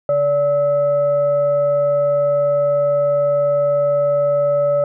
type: tone with frequency modulation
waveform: sine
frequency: 577 Hz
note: D5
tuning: 31 cents flat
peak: -13 dBFS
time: 0.09-4.84 s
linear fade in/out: 2 ms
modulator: 719 Hz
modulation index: 0.32
effects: none